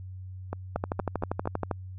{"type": "two click trains", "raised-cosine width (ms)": 1, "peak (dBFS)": [-14, -18], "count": [13, 5], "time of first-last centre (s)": [[0.76, 1.712], [0.53, 1.456]], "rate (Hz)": [12.6, 4.32], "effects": ["added 93 Hz sine -38 dBFS peak until 1.98 s"]}